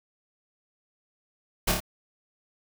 pink noise with echo, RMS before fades -23 dBFS, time 1.67-1.72 s, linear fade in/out 10 ms, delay 28 ms, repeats 3, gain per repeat -3 dB, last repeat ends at 1.804 s, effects none

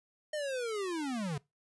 square linear sweep, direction down, 618 to 134.4 Hz, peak -34 dBFS, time 0.33-1.38 s, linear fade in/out 5 ms, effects noise-tail reverb RT60 0.2 s tail -22 dB re dry + resampled to 24000 Hz

